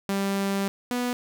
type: tone pair in turn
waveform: sawtooth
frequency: 197 / 245.7 Hz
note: G3 / B3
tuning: +9 / -9 cents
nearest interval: major third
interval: 382 cents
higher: second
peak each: -20 / -21 dBFS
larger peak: first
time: 0.09-0.68 / 0.91-1.13 s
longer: first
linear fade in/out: 0 ms
effects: none